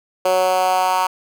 10% pulse tone with high-pass filter sweep, 185 Hz, F#3, in tune, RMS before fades -17 dBFS, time 0.25-1.07 s, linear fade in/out 5 ms, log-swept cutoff 510 to 950 Hz, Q 3.3, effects none

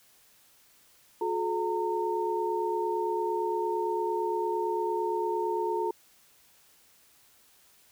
sine tone cluster, 359.5 / 428.3 / 915 Hz, F#4 / A4 / A#5, -50 / -47 / -32 cents, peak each -31 dBFS, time 1.21-5.91 s, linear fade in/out 5 ms, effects white hiss -61 dBFS RMS until 7.91 s

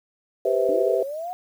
sine chord, C major seventh, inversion second, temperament just, 392.4 / 490.5 / 523.3 / 654.1 Hz, G4 / B4 / C5 / E5, +2 / -12 / 0 / -14 cents, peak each -24 dBFS, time 0.45-1.03 s, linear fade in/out 5 ms
sine linear sweep, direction up, 284.6 to 740 Hz, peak -28 dBFS, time 0.69-1.33 s, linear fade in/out 0 ms
effects 8-bit

